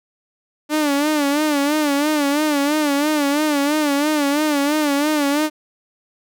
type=tone with vibrato; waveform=sawtooth; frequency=293.7 Hz; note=D4; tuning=in tune; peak=-12 dBFS; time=0.69-5.5 s; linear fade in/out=50 ms; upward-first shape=sine; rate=3 Hz; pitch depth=87 cents each way; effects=none